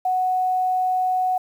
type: tone with quantisation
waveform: sine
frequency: 740 Hz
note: F#5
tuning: in tune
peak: -18 dBFS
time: 0.05-1.38 s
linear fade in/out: 5 ms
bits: 8
effects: none